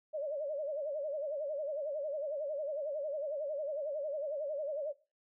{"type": "tone with vibrato", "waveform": "sine", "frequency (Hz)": 587.3, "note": "D5", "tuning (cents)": 0, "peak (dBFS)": -34, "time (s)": [0.13, 4.93], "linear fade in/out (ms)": 20, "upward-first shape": "sine", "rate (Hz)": 11, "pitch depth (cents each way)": 120, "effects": ["noise-tail reverb RT60 0.3 s tail -18 dB re dry"]}